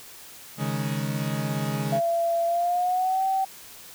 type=chord; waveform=40% pulse; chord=C# suspended second; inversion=none; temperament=equal; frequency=138.59 / 155.56 / 207.7 Hz; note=C#3 / D#3 / G#3; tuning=0 / 0 / 0 cents; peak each=-28 / -30 / -30 dBFS; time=0.57-2.01 s; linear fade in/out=50 ms
type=tone with pitch glide; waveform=sine; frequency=677 to 768.7 Hz; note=E5 to G5; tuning=+46 to -34 cents; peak=-21 dBFS; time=1.92-3.45 s; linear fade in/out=10 ms; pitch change=+220 cents; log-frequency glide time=2.45-3.24 s
effects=white hiss -45 dBFS RMS until 3.94 s